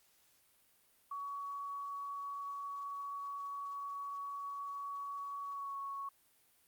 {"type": "tone with pitch glide", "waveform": "sine", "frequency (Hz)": [1126, 1109.2], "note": ["C#6", "C#6"], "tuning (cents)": [27, 1], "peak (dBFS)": -39, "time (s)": [1.11, 6.09], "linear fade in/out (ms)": 5, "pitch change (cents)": -26, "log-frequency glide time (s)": [5.49, 5.75], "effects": ["white hiss -70 dBFS RMS until 6.67 s", "Opus 48 kbps"]}